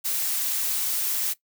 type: noise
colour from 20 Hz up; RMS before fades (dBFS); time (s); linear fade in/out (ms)
blue; -26; 0.04-1.34; 20
effects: noise-tail reverb RT60 0.1 s tail -18 dB re dry